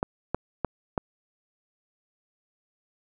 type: clicks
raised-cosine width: 1 ms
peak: -11 dBFS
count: 4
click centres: 0.029 / 0.346 / 0.647 / 0.978 s
effects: none